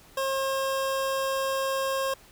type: tone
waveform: 25% pulse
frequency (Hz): 537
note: C5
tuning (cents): +45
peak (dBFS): -22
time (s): 0.17-2.14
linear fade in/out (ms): 5
effects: pink hiss -54 dBFS RMS until 2.31 s